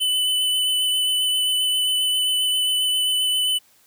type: tone with vibrato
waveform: square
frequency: 3006 Hz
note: F#7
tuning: 27 cents sharp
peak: -19 dBFS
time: 0-3.59 s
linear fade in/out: 20 ms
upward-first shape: sine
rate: 7.5 Hz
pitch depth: 14 cents each way
effects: white hiss -57 dBFS RMS until 3.86 s + high-pass 60 Hz 12 dB/octave